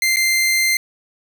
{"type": "tone with dropouts", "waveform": "sawtooth", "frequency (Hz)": 2087, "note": "C7", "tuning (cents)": -5, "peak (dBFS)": -11, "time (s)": [0.02, 0.77], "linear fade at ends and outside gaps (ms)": 2, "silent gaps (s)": [0.161, 0.168], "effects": []}